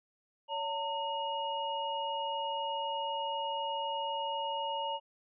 sine tone cluster, 565 / 908 / 2880 Hz, C#5 / A#5 / F#7, +33 / -46 / -47 cents, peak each -39 / -34 / -40 dBFS, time 0.48-5 s, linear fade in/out 50 ms, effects none

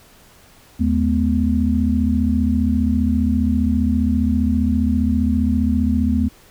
sine tone cluster, 78.1 / 214.5 / 249.5 Hz, D#2 / A3 / B3, +7 / -44 / +18 cents, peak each -19 dBFS, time 0.79-6.29 s, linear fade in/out 20 ms, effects pink hiss -49 dBFS RMS until 6.5 s

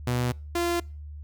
sawtooth tone pair in turn, 123.1 / 344.8 Hz, B2 / F4, -5 / -22 cents, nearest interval octave + tritone, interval 1783 cents, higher second, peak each -20 dBFS, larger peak neither, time 0.07-0.32 / 0.55-0.8 s, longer neither, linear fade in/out 5 ms, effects noise-tail reverb RT60 0.4 s tail -26 dB re dry + added 74 Hz sine -37 dBFS peak until 1.23 s

